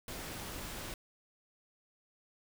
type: noise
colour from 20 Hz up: pink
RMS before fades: -43 dBFS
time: 0.08-0.94 s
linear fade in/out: 2 ms
effects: none